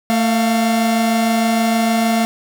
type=tone pair together; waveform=45% pulse; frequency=224 / 698.5 Hz; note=A3 / F5; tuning=+31 / 0 cents; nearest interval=octave + minor sixth; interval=1969 cents; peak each=-15 / -19 dBFS; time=0.1-2.25 s; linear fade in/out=0 ms; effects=8-bit